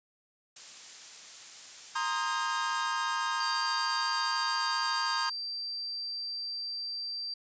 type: noise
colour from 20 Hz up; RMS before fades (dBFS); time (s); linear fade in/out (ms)
blue; -42; 0.56-2.84; 5
type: chord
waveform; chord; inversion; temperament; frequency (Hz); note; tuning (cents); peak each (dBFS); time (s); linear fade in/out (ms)
45% pulse; C minor seventh; third; equal with one note detuned; 932.3 / 1046.5 / 1244.5 / 1608.3; Bb5 / C6 / Eb6 / G6; 0 / 0 / 0 / +44; -35; 1.95-5.3; 10
type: tone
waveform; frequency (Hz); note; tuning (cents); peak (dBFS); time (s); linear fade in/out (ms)
sine; 4694; D8; -2; -34; 3.4-7.34; 5
effects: resampled to 16000 Hz